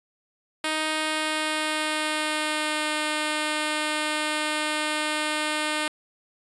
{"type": "tone with pitch glide", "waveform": "5% pulse", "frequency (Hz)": [311.5, 304.7], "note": ["D#4", "D#4"], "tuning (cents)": [2, -36], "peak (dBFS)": -13, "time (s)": [0.64, 5.88], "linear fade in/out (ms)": 2, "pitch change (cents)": -38, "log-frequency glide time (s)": [0.88, 2.91], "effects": ["resampled to 24000 Hz"]}